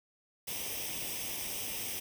white noise with comb filter, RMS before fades -38 dBFS, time 0.47-2 s, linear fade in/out 10 ms, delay 0.35 ms, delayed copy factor +0.7, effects none

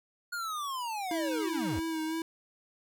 square linear sweep, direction down, 1450 to 61.74 Hz, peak -34 dBFS, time 0.32-1.8 s, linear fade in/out 10 ms
square tone with vibrato, 320.9 Hz, E4, 46 cents flat, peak -32 dBFS, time 1.11-2.22 s, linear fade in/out 2 ms, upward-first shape sine, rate 3 Hz, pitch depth 35 cents each way
effects none

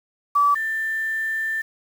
sine tone pair in turn, 1152 / 1779.6 Hz, D6 / A6, -34 / +19 cents, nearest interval minor sixth, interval 753 cents, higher second, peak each -14 / -22 dBFS, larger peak first, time 0.35-0.55 / 0.55-1.62 s, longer second, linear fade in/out 10 ms, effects 7-bit

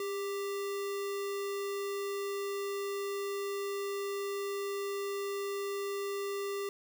sine tone with sample-and-hold, 400.4 Hz, G4, 37 cents sharp, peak -33 dBFS, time 0-6.69 s, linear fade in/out 2 ms, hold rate 1575 Hz, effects none

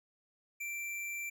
square tone, 2349 Hz, D7, in tune, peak -38 dBFS, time 0.6-1.3 s, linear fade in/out 10 ms, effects none

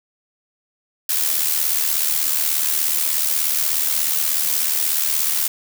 blue noise with amplitude modulation, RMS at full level -17 dBFS, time 1.09-5.48 s, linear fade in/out 5 ms, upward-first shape sine, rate 76.6 Hz, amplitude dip 60%, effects none

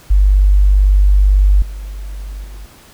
sine tone with level steps, 49 Hz, G1, in tune, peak -6 / -23 / -28 dBFS, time 0.1-2.66 s, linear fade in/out 10 ms, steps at 1.62 / 2.44 s, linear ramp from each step 2 ms, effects pink hiss -43 dBFS RMS until 2.93 s

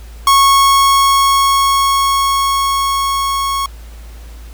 45% pulse tone with level ramp, 1100 Hz, C#6, 14 cents flat, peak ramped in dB -6 to -15 dBFS, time 0.27-3.66 s, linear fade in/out 2 ms, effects added 56 Hz sine -30 dBFS peak until 4.53 s + pink hiss -43 dBFS RMS until 4.53 s

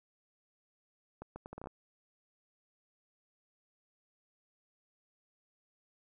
accelerating click train, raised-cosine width 1 ms, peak -30 dBFS, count 9, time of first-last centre 1.22-1.672 s, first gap 140 ms, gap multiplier 0.71, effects none

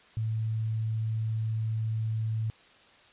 sine tone, 110.7 Hz, A2, 11 cents sharp, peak -27 dBFS, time 0.17-2.5 s, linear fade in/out 0 ms, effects white hiss -57 dBFS RMS until 3.12 s + resampled to 8000 Hz

